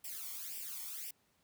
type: noise with flanger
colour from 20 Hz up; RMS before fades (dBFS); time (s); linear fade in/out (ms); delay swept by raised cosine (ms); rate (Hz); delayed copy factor
blue; -44; 0.04-1.11; 5; 0.37 to 0.93; 1.9; +0.85
effects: pink hiss -74 dBFS RMS until 1.43 s + high-pass 80 Hz 12 dB/octave